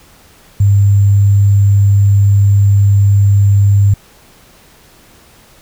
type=tone with sample-and-hold; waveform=sine; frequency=100.2 Hz; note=G2; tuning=38 cents sharp; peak=-5 dBFS; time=0.6-3.94 s; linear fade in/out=5 ms; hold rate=7350 Hz; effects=pink hiss -44 dBFS RMS until 5.61 s